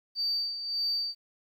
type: tone with tremolo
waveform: sine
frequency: 4622 Hz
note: D8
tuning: 28 cents flat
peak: -25 dBFS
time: 0.15-1.15 s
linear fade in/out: 50 ms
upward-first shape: sine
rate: 1.7 Hz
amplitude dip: 65%
effects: tanh soft clip ceiling -22 dBFS + 11-bit